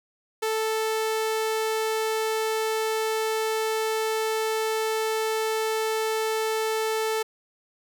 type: tone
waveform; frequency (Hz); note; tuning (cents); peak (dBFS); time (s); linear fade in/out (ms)
sawtooth; 440; A4; 0; -20; 0.42-7.23; 10
effects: none